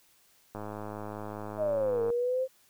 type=click train; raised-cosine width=1 ms; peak=-25 dBFS; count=164; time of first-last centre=0.55-2.102 s; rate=105 Hz
type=linear two-way sweep; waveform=sine; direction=down then up; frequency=637 to 460 to 527 Hz; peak=-26 dBFS; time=1.57-2.48 s; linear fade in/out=50 ms; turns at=2.02 s
effects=white hiss -64 dBFS RMS until 2.69 s